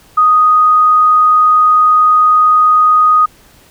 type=tone; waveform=sine; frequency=1244.5 Hz; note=D#6; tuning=in tune; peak=-5 dBFS; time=0.17-3.26 s; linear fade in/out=10 ms; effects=pink hiss -45 dBFS RMS until 3.7 s